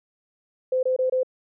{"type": "tone bursts", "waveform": "sine", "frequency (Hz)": 514, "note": "C5", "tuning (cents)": -31, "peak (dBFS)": -19, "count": 4, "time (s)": [0.72, 1.232], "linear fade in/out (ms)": 5, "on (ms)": 110, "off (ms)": 24, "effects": []}